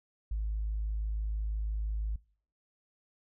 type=tone; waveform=sine; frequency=53 Hz; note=G#1; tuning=36 cents sharp; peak=-29 dBFS; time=0.31-2.16 s; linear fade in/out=5 ms; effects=noise-tail reverb RT60 0.5 s tail -25 dB re dry + tanh soft clip ceiling -26 dBFS